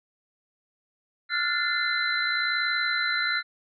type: tone cluster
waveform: sine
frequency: 1385 / 1446 / 1761 / 2072 / 4038 Hz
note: F6 / F#6 / A6 / C7 / B7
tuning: -15 / -40 / +1 / -17 / +38 cents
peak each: -30 dBFS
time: 1.29-3.43 s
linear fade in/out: 50 ms
effects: none